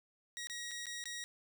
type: tone with dropouts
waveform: 15% pulse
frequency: 1900 Hz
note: A#6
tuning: 33 cents sharp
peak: -35 dBFS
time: 0.37-1.24 s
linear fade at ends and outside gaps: 0 ms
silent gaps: 0.471-0.498 / 0.711-0.715 / 0.857-0.867 / 1.04-1.056 s
effects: none